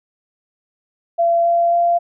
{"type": "tone with pitch steps", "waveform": "sine", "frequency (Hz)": [680, 684.7, 689.5], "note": ["F5", "F5", "F5"], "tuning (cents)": [-46, -34, -22], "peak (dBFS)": -12, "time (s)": [1.18, 1.99], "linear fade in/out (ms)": 20, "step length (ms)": 270, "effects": []}